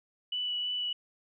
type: tone with vibrato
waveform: sine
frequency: 2960 Hz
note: F#7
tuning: in tune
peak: -30 dBFS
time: 0.32-0.93 s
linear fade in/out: 5 ms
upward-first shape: sine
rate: 3.1 Hz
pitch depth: 10 cents each way
effects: none